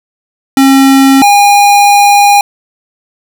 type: tone pair in turn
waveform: square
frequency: 270 / 813.5 Hz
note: C#4 / G#5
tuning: -45 / -36 cents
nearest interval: octave + perfect fifth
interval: 1909 cents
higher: second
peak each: -3 dBFS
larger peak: neither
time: 0.57-1.22 / 1.22-2.41 s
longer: second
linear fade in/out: 2 ms
effects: none